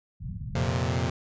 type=low-pass noise; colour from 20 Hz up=white; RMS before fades=-36 dBFS; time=0.2-0.71 s; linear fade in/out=20 ms; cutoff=180 Hz; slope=48 dB/octave
type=chord; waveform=sawtooth; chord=F suspended fourth; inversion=none; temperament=equal; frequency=87.31 / 116.54 / 130.81 Hz; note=F2 / Bb2 / C3; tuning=0 / 0 / 0 cents; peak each=-25 dBFS; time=0.55-1.1 s; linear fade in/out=5 ms
effects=resampled to 16000 Hz